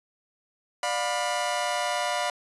sawtooth chord, B diminished, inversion first, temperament just, 592.7 / 711.2 / 987.8 Hz, D5 / F5 / B5, +16 / +31 / 0 cents, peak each -27 / -25 / -27 dBFS, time 0.83-2.3 s, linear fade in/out 2 ms, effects resampled to 24000 Hz

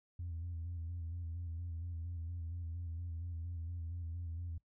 sine tone with vibrato, 84.6 Hz, E2, 45 cents sharp, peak -38 dBFS, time 0.19-4.58 s, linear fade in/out 5 ms, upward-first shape square, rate 4.3 Hz, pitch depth 45 cents each way, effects noise-tail reverb RT60 0.1 s tail -22 dB re dry + tanh soft clip ceiling -36 dBFS

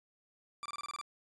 40% pulse tone bursts, 1174.7 Hz, D6, in tune, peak -38 dBFS, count 8, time 0.63-1.013 s, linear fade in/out 0 ms, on 26 ms, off 25 ms, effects resampled to 22050 Hz

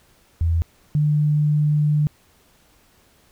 sine tone pair in turn, 83 / 149.52 Hz, E2 / D3, +12 / +31 cents, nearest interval minor seventh, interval 1019 cents, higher second, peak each -16 / -15 dBFS, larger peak second, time 0.41-0.62 / 0.95-2.07 s, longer second, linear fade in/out 0 ms, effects pink hiss -57 dBFS RMS until 3.31 s

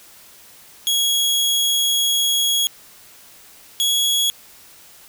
sawtooth tone pair in turn, 3322 / 3341 Hz, G#7 / G#7, 0 / +10 cents, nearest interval unison, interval 10 cents, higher second, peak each -13 dBFS, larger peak neither, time 0.87-2.67 / 3.8-4.3 s, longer first, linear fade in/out 0 ms, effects white hiss -46 dBFS RMS until 5.08 s

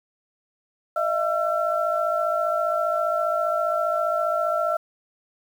sine tone cluster, 620 / 675 / 1348 Hz, D#5 / E5 / E6, -6 / +41 / +38 cents, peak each -25 dBFS, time 0.96-4.77 s, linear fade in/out 5 ms, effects 8-bit

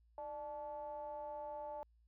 triangle ring-modulated tone, 137.7 Hz, C#3, 11 cents flat, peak -38 dBFS, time 0.18-1.83 s, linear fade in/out 0 ms, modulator 733 Hz, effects added 57 Hz sine -67 dBFS peak until 2.07 s

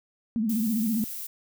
sine tone with vibrato, 221.7 Hz, A3, 13 cents sharp, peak -23 dBFS, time 0.36-1.04 s, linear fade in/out 0 ms, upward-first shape sine, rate 15 Hz, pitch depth 110 cents each way
violet noise, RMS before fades -36 dBFS, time 0.49-1.27 s, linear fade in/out 5 ms
effects none

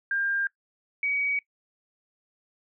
sine tone pair in turn, 1600 / 2263 Hz, G6 / C#7, +35 / +35 cents, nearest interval tritone, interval 600 cents, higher second, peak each -24 dBFS, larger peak neither, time 0.11-0.47 / 1.03-1.39 s, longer neither, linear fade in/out 2 ms, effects noise-tail reverb RT60 0.1 s tail -20 dB re dry

